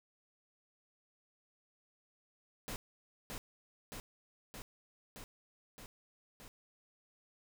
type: noise with echo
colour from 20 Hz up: pink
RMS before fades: -42 dBFS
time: 2.68-2.76 s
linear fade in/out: 0 ms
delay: 620 ms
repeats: 6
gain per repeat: -2 dB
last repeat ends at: 6.48 s
effects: none